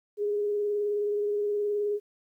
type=tone with vibrato; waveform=sine; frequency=413.3 Hz; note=G#4; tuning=8 cents flat; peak=-25 dBFS; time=0.17-2 s; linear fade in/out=50 ms; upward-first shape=triangle; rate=19 Hz; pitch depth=26 cents each way; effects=11-bit